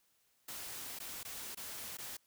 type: noise with dropouts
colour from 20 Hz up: white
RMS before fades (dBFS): -45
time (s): 0.48-2.17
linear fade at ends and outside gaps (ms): 5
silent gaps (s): 0.989-1 / 1.232-1.249 / 1.548-1.571 / 1.971-1.984
effects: white hiss -74 dBFS RMS until 2.26 s